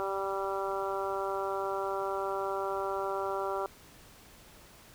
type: harmonic tone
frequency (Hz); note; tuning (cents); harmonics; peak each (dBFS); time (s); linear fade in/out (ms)
194.9; G3; -10; 2 / 3 / 4 / 5 / 6 / 7; -35 / -37 / -38 / -39 / -40 / -40; 0-3.66; 0
effects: pink hiss -55 dBFS RMS until 4.94 s